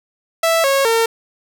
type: tone with pitch steps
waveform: sawtooth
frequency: 659.3 / 548 / 455.5 Hz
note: E5 / C#5 / A#4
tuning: 0 / -20 / -40 cents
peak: -9 dBFS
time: 0.43-1.06 s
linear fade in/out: 5 ms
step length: 210 ms
effects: none